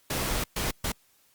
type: noise bursts at uneven times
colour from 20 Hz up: pink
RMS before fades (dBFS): -29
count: 3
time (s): 0.1-0.44 / 0.56-0.71 / 0.84-0.92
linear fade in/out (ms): 5
effects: white hiss -64 dBFS RMS until 1.34 s + Opus 48 kbps